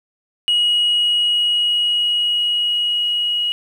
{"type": "tone with level ramp", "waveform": "sine", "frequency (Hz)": 2900, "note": "F#7", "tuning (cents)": -35, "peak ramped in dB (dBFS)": [-11, -16], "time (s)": [0.48, 3.52], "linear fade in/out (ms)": 0, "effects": ["tanh soft clip ceiling -11 dBFS", "8-bit"]}